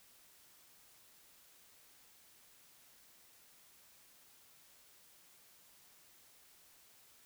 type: silence
effects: white hiss -64 dBFS RMS until 7.25 s